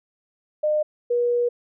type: tone pair in turn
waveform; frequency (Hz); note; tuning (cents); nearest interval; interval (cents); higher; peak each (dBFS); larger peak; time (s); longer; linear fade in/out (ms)
sine; 607 / 481.8; D#5 / B4; -43 / -43; major third; 400; first; -18; neither; 0.63-0.83 / 1.1-1.49; second; 10
effects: none